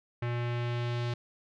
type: tone with low-pass filter sweep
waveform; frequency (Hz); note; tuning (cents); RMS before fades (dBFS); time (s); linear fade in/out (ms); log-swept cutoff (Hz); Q
square; 120; B2; -49; -32; 0.22-1.14; 5; 2300 to 4100; 1.6
effects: none